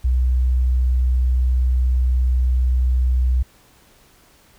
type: tone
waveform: sine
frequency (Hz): 62.8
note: B1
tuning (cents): +30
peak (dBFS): -14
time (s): 0.04-3.43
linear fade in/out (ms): 10
effects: pink hiss -53 dBFS RMS until 4.58 s